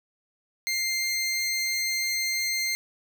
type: tone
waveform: 20% pulse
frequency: 2101 Hz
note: C7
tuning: 7 cents sharp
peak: -20 dBFS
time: 0.67-2.75 s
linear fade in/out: 0 ms
effects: none